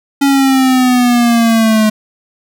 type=exponential sweep; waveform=square; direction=down; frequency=280 to 213.9 Hz; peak=-8 dBFS; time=0.21-1.9 s; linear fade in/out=10 ms; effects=none